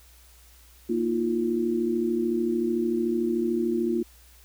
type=chord; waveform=sine; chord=Bb suspended fourth; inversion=none; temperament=equal with one note detuned; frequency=233.1 / 315.7 / 349.2 Hz; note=Bb3 / Eb4 / F4; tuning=0 / +25 / 0 cents; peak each=-27 / -31 / -25 dBFS; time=0.89-4.03 s; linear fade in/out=10 ms; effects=added 60 Hz sine -53 dBFS peak until 4.44 s + white hiss -56 dBFS RMS until 4.44 s